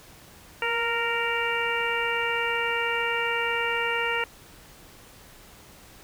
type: harmonic tone with a mistuned harmonic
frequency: 464.2 Hz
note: A#4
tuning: 7 cents flat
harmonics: 1 / 2 / 3 / 4 / 5 / 6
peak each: -31 / -31 / -31 / -31 / -31 / -31 dBFS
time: 0.62-4.24 s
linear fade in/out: 2 ms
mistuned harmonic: 1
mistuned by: +25 cents
effects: pink hiss -50 dBFS RMS until 6.03 s